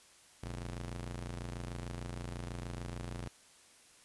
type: ring-modulated tone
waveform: sawtooth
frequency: 87.4 Hz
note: F2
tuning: 2 cents sharp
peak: -33 dBFS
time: 0.43-3.28 s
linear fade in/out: 0 ms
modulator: 30.5 Hz
effects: white hiss -61 dBFS RMS until 4.04 s + resampled to 24000 Hz